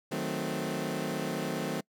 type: chord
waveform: 20% pulse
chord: D# diminished seventh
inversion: none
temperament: equal with one note detuned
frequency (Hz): 155.56 / 185 / 220 / 259.5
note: D#3 / F#3 / A3 / C4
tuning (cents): 0 / 0 / 0 / -14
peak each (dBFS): -32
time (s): 0.11-1.81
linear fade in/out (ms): 10
effects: noise-tail reverb RT60 0.1 s tail -26 dB re dry